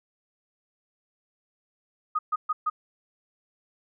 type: tone bursts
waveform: sine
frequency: 1244.5 Hz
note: D#6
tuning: in tune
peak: -22 dBFS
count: 4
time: 2.15-2.7 s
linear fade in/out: 10 ms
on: 40 ms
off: 130 ms
effects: none